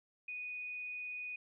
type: tone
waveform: sine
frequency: 2479 Hz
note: D#7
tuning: 7 cents flat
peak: -40 dBFS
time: 0.28-1.36 s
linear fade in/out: 5 ms
effects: none